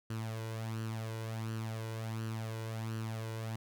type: tone with flanger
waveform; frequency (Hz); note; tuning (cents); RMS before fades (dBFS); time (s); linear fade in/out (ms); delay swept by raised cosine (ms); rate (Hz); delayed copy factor
sawtooth; 111.6; A2; +25; -39; 0.1-3.56; 5; 0.67 to 2.07; 1.4; +0.6
effects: none